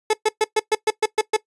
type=tone bursts; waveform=30% pulse; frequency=433 Hz; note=A4; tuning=28 cents flat; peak=-12 dBFS; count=9; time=0.1-1.366 s; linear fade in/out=5 ms; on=34 ms; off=120 ms; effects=noise-tail reverb RT60 0.1 s tail -19 dB re dry + resampled to 24000 Hz